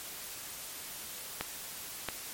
clicks, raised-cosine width 0.3 ms, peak -16 dBFS, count 2, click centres 1.41 / 2.087 s, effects white hiss -43 dBFS RMS until 2.33 s + MP3 64 kbps

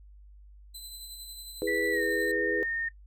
20% pulse tone with tremolo, 4034 Hz, B7, 36 cents sharp, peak -34 dBFS, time 0.74-2.32 s, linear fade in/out 10 ms, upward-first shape sine, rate 11 Hz, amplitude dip 35%
sine chord, E major, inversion none, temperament equal, 329.6 / 415.3 / 493.9 Hz, E4 / G#4 / B4, 0 / 0 / 0 cents, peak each -33 / -31 / -31 dBFS, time 1.62-2.63 s, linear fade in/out 0 ms
sine tone with pitch glide, 1963 to 1831.5 Hz, B6 to A#6, -11 to -31 cents, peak -29 dBFS, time 1.67-2.89 s, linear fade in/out 10 ms, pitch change -120 cents, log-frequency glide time 1.91-2.02 s
effects noise-tail reverb RT60 0.1 s tail -17 dB re dry + added 50 Hz sine -49 dBFS peak until 3.06 s

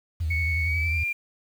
sine tone with vibrato, 80.9 Hz, E2, 32 cents flat, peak -23 dBFS, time 0.2-1.04 s, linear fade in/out 10 ms, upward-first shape sine, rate 11 Hz, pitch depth 100 cents each way
sine tone with pitch glide, 2217 to 2390 Hz, C#7 to D7, 0 to +30 cents, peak -24 dBFS, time 0.3-1.13 s, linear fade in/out 10 ms, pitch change +130 cents, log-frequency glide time 0.64-1 s
effects tanh soft clip ceiling -17 dBFS + 8-bit

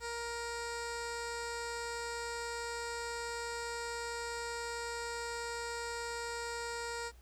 15% pulse tone with low-pass filter, 469.3 Hz, A#4, 12 cents sharp, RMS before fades -40 dBFS, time 0-7.12 s, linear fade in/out 50 ms, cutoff 7600 Hz, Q 1.9, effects added 60 Hz sine -55 dBFS peak until 7.21 s + pink hiss -66 dBFS RMS until 7.21 s

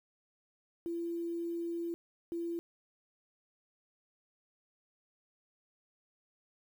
sine tone bursts at uneven times, 339.3 Hz, F4, 50 cents flat, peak -34 dBFS, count 2, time 0.86-1.94 / 2.32-2.59 s, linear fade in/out 0 ms, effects 10-bit

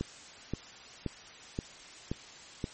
click train, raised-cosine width 3 ms, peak -19 dBFS, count 6, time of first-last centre 0.01-2.642 s, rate 1.9 Hz, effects white hiss -50 dBFS RMS until 2.73 s + MP3 32 kbps

